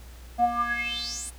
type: tone with band-pass filter sweep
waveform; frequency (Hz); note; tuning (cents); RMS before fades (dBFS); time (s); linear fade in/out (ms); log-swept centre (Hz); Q
square; 237.6; A#3; +33; -28; 0.38-1.31; 20; 610 to 9800; 9.3
effects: added 60 Hz sine -43 dBFS peak until 1.38 s + pink hiss -52 dBFS RMS until 1.38 s